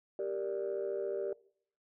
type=chord; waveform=sine; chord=G minor; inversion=none; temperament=equal; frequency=392 / 466.2 / 587.3 Hz; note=G4 / Bb4 / D5; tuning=0 / 0 / 0 cents; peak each=-35 / -38 / -37 dBFS; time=0.19-1.33 s; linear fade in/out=2 ms; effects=noise-tail reverb RT60 0.6 s tail -22 dB re dry + tanh soft clip ceiling -27 dBFS